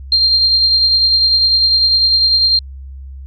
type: tone with tremolo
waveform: sine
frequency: 4186 Hz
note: C8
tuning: in tune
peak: -7 dBFS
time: 0.12-2.59 s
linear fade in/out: 2 ms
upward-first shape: triangle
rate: 10 Hz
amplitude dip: 40%
effects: added 67 Hz sine -28 dBFS peak until 3.26 s